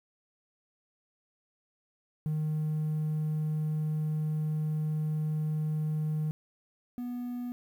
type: tone pair in turn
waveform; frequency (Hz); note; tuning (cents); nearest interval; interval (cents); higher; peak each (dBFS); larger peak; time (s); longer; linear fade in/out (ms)
triangle; 154.1 / 244.6; D#3 / B3; -16 / -16; minor sixth; 800; second; -25 / -31; first; 2.26-6.31 / 6.98-7.52; first; 0
effects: tanh soft clip ceiling -23 dBFS + 10-bit